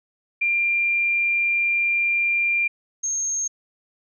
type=tone pair in turn; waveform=sine; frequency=2385 / 6443 Hz; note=D7 / G8; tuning=+26 / +47 cents; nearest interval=octave + perfect fourth; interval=1721 cents; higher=second; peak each=-18 / -22 dBFS; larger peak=first; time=0.41-2.68 / 3.03-3.48 s; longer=first; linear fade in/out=10 ms; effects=none